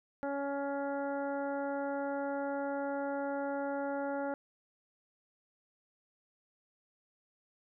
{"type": "harmonic tone", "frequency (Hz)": 280.2, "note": "C#4", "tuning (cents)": 19, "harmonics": [1, 2, 3, 4, 5, 6, 7], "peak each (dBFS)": [-38, -36, -40, -54, -44, -53, -59], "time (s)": [0.23, 4.34], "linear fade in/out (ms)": 0, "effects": []}